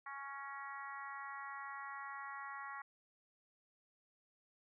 harmonic tone with a mistuned harmonic, 277.8 Hz, C#4, 4 cents sharp, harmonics 3 / 4 / 5 / 6 / 7 / 8, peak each -52 / -48 / -52 / -56 / -51 / -62 dBFS, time 0.06-2.82 s, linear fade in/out 5 ms, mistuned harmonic 7, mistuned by -19 cents, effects none

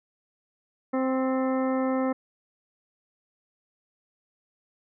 harmonic tone with a mistuned harmonic, 261.6 Hz, C4, in tune, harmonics 1 / 2 / 3 / 4 / 5 / 7 / 8, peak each -25 / -28 / -35 / -37 / -37 / -43 / -46 dBFS, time 0.93-2.13 s, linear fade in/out 10 ms, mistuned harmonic 7, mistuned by -31 cents, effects none

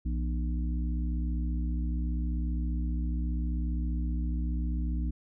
harmonic tone with a mistuned harmonic, 60.8 Hz, B1, 26 cents flat, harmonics 1 / 3 / 4 / 5, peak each -28 / -38 / -40 / -42 dBFS, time 0.05-5.11 s, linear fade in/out 10 ms, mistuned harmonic 3, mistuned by -140 cents, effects none

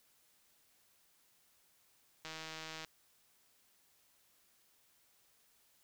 click train, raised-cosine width 0.2 ms, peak -28 dBFS, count 96, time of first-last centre 2.25-2.847 s, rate 159 Hz, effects white hiss -71 dBFS RMS until 5.83 s

